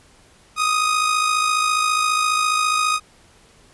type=tone with amplitude modulation; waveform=sawtooth; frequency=1247 Hz; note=D#6; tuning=3 cents sharp; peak=-11 dBFS; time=0.56-3 s; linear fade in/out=50 ms; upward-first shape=sine; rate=54.7 Hz; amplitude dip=50%; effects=pink hiss -52 dBFS RMS until 3.73 s + resampled to 24000 Hz